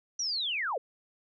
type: linear sweep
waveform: sine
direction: down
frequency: 5920 to 429.7 Hz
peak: -29 dBFS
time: 0.19-0.78 s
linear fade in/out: 5 ms
effects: none